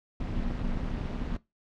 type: noise with amplitude modulation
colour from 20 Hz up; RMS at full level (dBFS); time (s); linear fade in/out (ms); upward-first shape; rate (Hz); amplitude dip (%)
brown; -28; 0.2-1.37; 5; sine; 210; 80
effects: noise-tail reverb RT60 0.2 s tail -19 dB re dry + low-pass 4000 Hz 12 dB/octave